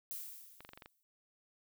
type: noise with exponential decay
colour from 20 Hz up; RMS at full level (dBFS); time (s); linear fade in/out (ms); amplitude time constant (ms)
violet; -41; 0.11-1.03; 0; 200
type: clicks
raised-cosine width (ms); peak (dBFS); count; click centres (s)
0.3; -34; 7; 0.606 / 0.649 / 0.691 / 0.734 / 0.775 / 0.822 / 0.859
effects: none